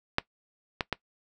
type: clicks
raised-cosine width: 0.3 ms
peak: -7 / -11 / -11 dBFS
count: 3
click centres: 0.184 / 0.808 / 0.927 s
effects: noise-tail reverb RT60 0.1 s tail -20 dB re dry